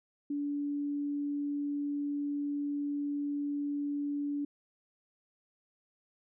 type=tone; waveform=sine; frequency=288.1 Hz; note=D4; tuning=33 cents flat; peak=-31 dBFS; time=0.3-4.45 s; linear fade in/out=5 ms; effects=none